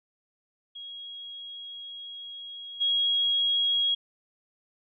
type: tone with level steps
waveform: sine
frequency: 3298 Hz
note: G#7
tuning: 13 cents flat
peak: -38 / -22 dBFS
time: 0.75-3.95 s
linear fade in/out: 10 ms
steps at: 2.8 s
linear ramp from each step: 20 ms
effects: none